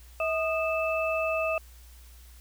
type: tone cluster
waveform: sine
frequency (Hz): 644 / 1232 / 2629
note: E5 / D#6 / E7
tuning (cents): -41 / -17 / -5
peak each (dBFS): -27 / -33 / -31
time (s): 0.2-1.58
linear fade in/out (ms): 2
effects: added 60 Hz sine -48 dBFS peak until 2.4 s + white hiss -57 dBFS RMS until 2.4 s